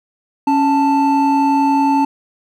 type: tone pair together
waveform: triangle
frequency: 277.2 / 882.6 Hz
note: C#4 / A5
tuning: 0 / +5 cents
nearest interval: octave + minor sixth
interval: 2005 cents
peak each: -12 dBFS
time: 0.47-2.05 s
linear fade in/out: 5 ms
effects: none